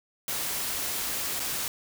white noise with dropouts, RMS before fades -31 dBFS, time 0.28-1.68 s, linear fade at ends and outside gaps 1 ms, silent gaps 1.396-1.401 s, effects none

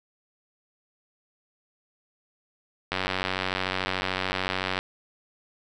click train, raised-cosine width 0.3 ms, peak -10 dBFS, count 176, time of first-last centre 2.92-4.79 s, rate 93.6 Hz, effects none

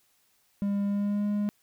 triangle tone with pitch glide, 201.1 to 206.4 Hz, G3 to G#3, +44 to -10 cents, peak -23 dBFS, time 0.62-1.49 s, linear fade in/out 0 ms, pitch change +46 cents, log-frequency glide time 0.85-1.26 s, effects white hiss -68 dBFS RMS until 1.62 s

